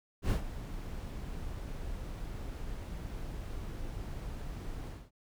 brown noise with ADSR envelope, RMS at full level -27 dBFS, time 0.22-5.11 s, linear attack 82 ms, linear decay 110 ms, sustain -13 dB, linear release 230 ms, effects none

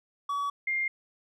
triangle / sine tone pair in turn, 1136 / 2113 Hz, C#6 / C7, +42 / +16 cents, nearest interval major seventh, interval 1074 cents, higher second, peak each -26 dBFS, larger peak neither, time 0.29-0.5 / 0.67-0.88 s, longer neither, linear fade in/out 5 ms, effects none

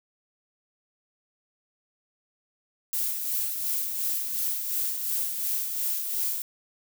violet noise with tremolo, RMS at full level -27 dBFS, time 2.93-6.42 s, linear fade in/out 0 ms, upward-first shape sine, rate 2.8 Hz, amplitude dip 45%, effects none

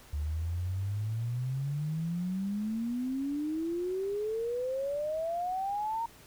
sine exponential sweep, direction up, 72.1 to 932.3 Hz, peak -30 dBFS, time 0.13-6.06 s, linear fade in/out 5 ms, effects pink hiss -55 dBFS RMS until 6.26 s

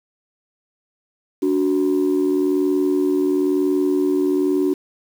sine tone pair together, 289.1 / 370.1 Hz, D4 / F#4, -27 / 0 cents, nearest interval major third, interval 427 cents, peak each -17 dBFS, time 1.42-4.74 s, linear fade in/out 10 ms, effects tanh soft clip ceiling -11 dBFS + 7-bit

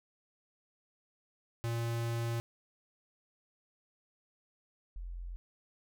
square / sine tone pair in turn, 116.54 / 43.65 Hz, A#2 / F1, 0 / 0 cents, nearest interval octave + perfect fourth, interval 1700 cents, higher first, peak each -33 / -39 dBFS, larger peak first, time 1.64-2.4 / 4.96-5.36 s, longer first, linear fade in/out 0 ms, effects none

